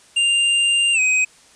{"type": "tone with pitch glide", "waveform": "square", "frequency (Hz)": [2794, 2518], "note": ["F7", "D#7"], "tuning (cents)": [0, 20], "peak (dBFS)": -15, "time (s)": [0.16, 1.25], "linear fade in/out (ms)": 10, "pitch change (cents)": -180, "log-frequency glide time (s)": [0.93, 1], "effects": ["white hiss -50 dBFS RMS until 1.55 s", "resampled to 22050 Hz"]}